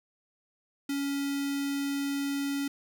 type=tone with notch filter; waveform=square; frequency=280 Hz; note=C#4; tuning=18 cents sharp; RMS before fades=-31 dBFS; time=0.89-2.68 s; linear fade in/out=5 ms; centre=710 Hz; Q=0.68; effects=none